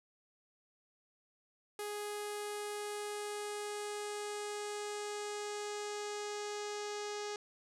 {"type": "tone with low-pass filter sweep", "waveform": "sawtooth", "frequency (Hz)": 415.3, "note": "G#4", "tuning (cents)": 0, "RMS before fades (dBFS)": -41, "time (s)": [1.79, 7.36], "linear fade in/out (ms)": 2, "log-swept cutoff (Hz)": [11000, 6300], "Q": 2.2, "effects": []}